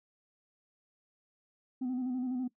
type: tone with vibrato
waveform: sine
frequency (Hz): 253.3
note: B3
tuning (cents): +44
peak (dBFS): -29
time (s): 1.81-2.48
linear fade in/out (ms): 10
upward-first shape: square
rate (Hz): 12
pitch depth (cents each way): 40
effects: noise-tail reverb RT60 0.1 s tail -19 dB re dry + tanh soft clip ceiling -30 dBFS